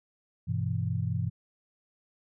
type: chord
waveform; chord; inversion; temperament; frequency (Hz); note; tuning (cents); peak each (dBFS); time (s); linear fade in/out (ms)
sine; E minor; first; just; 98.89 / 123.61 / 164.81; G2 / B2 / E3; +16 / +2 / 0; -31 / -31 / -33; 0.47-1.3; 20
effects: none